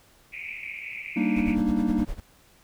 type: band-pass noise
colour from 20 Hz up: pink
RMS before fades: -37 dBFS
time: 0.32-1.56 s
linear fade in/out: 20 ms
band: 2200 to 2500 Hz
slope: 96 dB/octave
type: chord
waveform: triangle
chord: Eb major seventh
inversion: first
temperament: equal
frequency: 196 / 233.1 / 293.7 / 311.1 Hz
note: G3 / Bb3 / D4 / Eb4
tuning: 0 / 0 / 0 / 0 cents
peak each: -26 / -23 / -27 / -26 dBFS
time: 1.16-2.05 s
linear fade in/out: 10 ms
type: noise with tremolo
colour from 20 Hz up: brown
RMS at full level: -32 dBFS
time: 1.36-2.2 s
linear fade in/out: 2 ms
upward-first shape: sine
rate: 9.7 Hz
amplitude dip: 85%
effects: pink hiss -58 dBFS RMS until 2.63 s